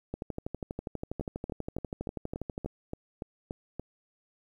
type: two click trains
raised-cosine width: 2 ms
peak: -21 / -22 dBFS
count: 32 / 10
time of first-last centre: 0.14-2.66 / 1.21-3.796 s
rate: 12.3 / 3.48 Hz
effects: 10-bit